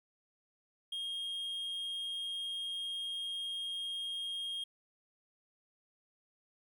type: tone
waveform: triangle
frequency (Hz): 3241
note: G#7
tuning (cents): -43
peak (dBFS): -35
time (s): 0.92-4.64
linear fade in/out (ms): 5
effects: 12-bit